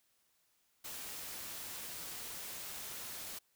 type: noise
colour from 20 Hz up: white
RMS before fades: -45 dBFS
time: 0.84-3.39 s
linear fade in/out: 10 ms
effects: white hiss -75 dBFS RMS until 3.55 s